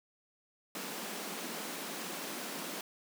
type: high-pass noise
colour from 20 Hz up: pink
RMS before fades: -41 dBFS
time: 0.75-2.81 s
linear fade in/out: 2 ms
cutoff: 170 Hz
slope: 96 dB/octave
effects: none